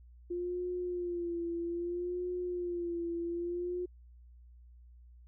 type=tone with vibrato; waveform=sine; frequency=349.2 Hz; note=F4; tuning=in tune; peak=-33 dBFS; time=0.3-3.86 s; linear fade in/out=10 ms; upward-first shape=sine; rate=0.62 Hz; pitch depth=49 cents each way; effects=added 60 Hz sine -53 dBFS peak until 5.27 s